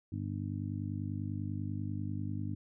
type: harmonic tone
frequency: 50.1 Hz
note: G1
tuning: 38 cents sharp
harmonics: 2 / 3 / 4 / 5 / 6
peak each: -37 / -42 / -44 / -42 / -44 dBFS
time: 0.12-2.55 s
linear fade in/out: 5 ms
effects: none